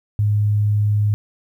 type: tone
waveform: sine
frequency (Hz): 104.4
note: G#2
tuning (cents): +10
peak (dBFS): -14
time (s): 0.19-1.14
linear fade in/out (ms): 0
effects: 9-bit